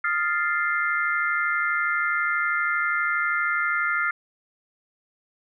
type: chord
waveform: sine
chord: F dominant seventh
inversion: third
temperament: equal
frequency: 1244.5 / 1396.9 / 1760 / 2093 Hz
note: Eb6 / F6 / A6 / C7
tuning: 0 / 0 / 0 / 0 cents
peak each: -30 / -24 / -30 / -27 dBFS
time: 0.04-4.11 s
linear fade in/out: 5 ms
effects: none